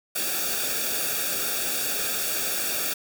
white noise with comb filter, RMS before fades -27 dBFS, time 0.15-2.94 s, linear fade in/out 10 ms, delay 0.98 ms, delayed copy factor -0.8, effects none

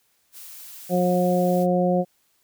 blue noise, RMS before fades -41 dBFS, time 0.32-1.67 s, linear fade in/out 50 ms
harmonic tone, 179.7 Hz, F3, 50 cents sharp, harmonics 1 / 2 / 3 / 4, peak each -21 / -26 / -22 / -26 dBFS, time 0.89-2.05 s, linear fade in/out 50 ms
effects white hiss -66 dBFS RMS until 2.43 s

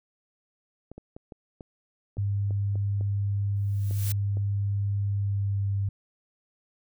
clicks, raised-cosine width 2 ms, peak -28 dBFS, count 11, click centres 0.916 / 0.98 / 1.165 / 1.322 / 1.608 / 2.17 / 2.508 / 2.756 / 3.01 / 3.91 / 4.371 s
sine tone with pitch glide, 100.5 to 99.23 Hz, G2 to G2, +44 to +22 cents, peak -24 dBFS, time 2.18-5.89 s, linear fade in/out 5 ms, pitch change -22 cents, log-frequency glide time 5.13-5.71 s
blue noise with exponential growth, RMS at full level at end -32 dBFS, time 3.56-4.12 s, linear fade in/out 1 ms, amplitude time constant 120 ms
effects none

